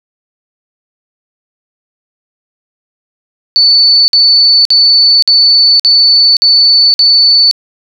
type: tone bursts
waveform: sine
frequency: 4488 Hz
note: C#8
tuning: 21 cents sharp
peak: -3 dBFS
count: 7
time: 3.56-7.512 s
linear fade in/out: 0 ms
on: 520 ms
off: 52 ms
effects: none